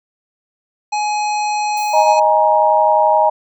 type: harmonic tone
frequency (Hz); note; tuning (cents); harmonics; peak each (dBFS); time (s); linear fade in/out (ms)
840; G#5; +19; 1 / 3 / 5 / 7 / 9; -16 / -26 / -30 / -33 / -35; 0.92-2.2; 10
type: noise with exponential decay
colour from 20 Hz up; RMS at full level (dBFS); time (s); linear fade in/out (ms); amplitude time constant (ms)
violet; -32; 1.77-2.42; 1; 140
type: chord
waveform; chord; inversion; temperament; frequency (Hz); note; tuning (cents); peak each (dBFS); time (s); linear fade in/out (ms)
sine; D# suspended fourth; none; equal with one note detuned; 622.3 / 830.6 / 942.1; D#5 / G#5 / A#5; 0 / 0 / +18; -14; 1.93-3.3; 10
effects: none